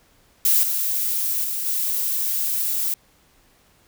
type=noise with level steps; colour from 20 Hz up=violet; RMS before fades=-17 / -23 / -26 / -23 dBFS; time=0.45-2.94 s; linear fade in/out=2 ms; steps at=0.63 / 1.44 / 1.66 s; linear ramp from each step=2 ms; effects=pink hiss -58 dBFS RMS until 3.87 s